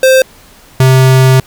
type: tone pair in turn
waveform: square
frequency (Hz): 523.3 / 130.82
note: C5 / C3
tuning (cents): 0 / 0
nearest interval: 2 octaves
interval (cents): 2400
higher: first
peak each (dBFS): -4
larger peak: neither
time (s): 0.03-0.22 / 0.8-1.4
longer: second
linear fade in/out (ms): 2
effects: pink hiss -40 dBFS RMS until 1.46 s